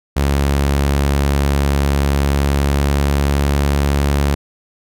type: tone with pitch glide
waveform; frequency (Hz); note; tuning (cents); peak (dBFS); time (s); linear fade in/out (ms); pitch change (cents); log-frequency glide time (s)
sawtooth; 70.2 to 70.89; C#2 to C#2; +22 to +39; -9; 0.16-4.35; 10; +17; 2.03-3.64
effects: none